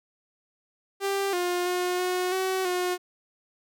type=tone with pitch steps; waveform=sawtooth; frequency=394.4 / 355.4 / 359.6 / 363.6 / 377.1 / 360.5 Hz; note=G4 / F4 / F#4 / F#4 / F#4 / F#4; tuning=+11 / +30 / -49 / -30 / +33 / -45 cents; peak=-21 dBFS; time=1-2.98 s; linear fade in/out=50 ms; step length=330 ms; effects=none